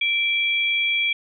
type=tone pair together; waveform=sine; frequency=2344 / 3315 Hz; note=D7 / G#7; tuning=-4 / -4 cents; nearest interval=tritone; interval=600 cents; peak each=-20 / -24 dBFS; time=0.01-1.13 s; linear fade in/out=5 ms; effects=none